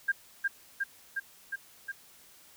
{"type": "tone with echo", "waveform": "sine", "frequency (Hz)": 1603, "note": "G6", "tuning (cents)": 38, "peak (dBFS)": -23, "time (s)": [0.08, 0.12], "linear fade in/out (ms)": 10, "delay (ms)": 360, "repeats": 5, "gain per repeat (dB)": -2, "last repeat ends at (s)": 1.92, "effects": ["white hiss -57 dBFS RMS until 2.56 s"]}